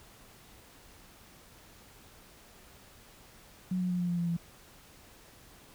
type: tone with pitch steps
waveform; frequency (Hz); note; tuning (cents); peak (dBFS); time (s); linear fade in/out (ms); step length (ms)
sine; 183.6 / 181.18 / 178.79 / 176.43 / 174.1 / 171.8 / 169.53; F#3 / F#3 / F3 / F3 / F3 / F3 / E3; -13 / -36 / +41 / +18 / -5 / -28 / +49; -28; 3.71-4.368; 5; 94
effects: pink hiss -56 dBFS RMS until 5.74 s